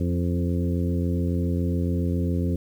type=harmonic tone with a mistuned harmonic; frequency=87.2 Hz; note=F2; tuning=2 cents flat; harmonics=1 / 2 / 3 / 4 / 5 / 6; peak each=-24 / -27 / -29 / -34 / -36 / -38 dBFS; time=0-2.56 s; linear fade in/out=5 ms; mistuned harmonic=4; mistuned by=-19 cents; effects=9-bit